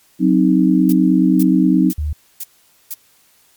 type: chord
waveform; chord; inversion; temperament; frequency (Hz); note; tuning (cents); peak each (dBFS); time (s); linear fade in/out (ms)
sine; C diminished; second; equal; 185 / 261.6 / 311.1; Gb3 / C4 / Eb4; 0 / 0 / 0; -14; 0.19-1.93; 50
type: noise bursts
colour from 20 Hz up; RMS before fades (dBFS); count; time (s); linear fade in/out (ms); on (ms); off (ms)
violet; -25; 5; 0.89-2.94; 2; 34; 470
type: tone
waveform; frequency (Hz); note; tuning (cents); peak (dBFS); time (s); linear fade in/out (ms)
sine; 75.1; D2; +39; -17; 1.98-2.13; 5
effects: white hiss -54 dBFS RMS until 3.56 s + MP3 96 kbps